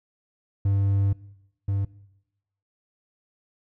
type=tone pair in turn; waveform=triangle; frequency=99 / 99 Hz; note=G2 / G2; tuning=+18 / +18 cents; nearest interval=unison; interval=0 cents; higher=neither; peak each=-17 / -20 dBFS; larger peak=first; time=0.65-1.13 / 1.68-1.85 s; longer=first; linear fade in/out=5 ms; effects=noise-tail reverb RT60 0.9 s tail -21 dB re dry